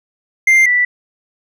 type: tone pair in turn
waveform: triangle / sine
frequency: 2096 / 1968.7 Hz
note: C7 / B6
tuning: +2 / -6 cents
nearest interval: minor second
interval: 108 cents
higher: first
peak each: -5 / -10 dBFS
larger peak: first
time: 0.47-0.66 / 0.66-0.85 s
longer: neither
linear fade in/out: 5 ms
effects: none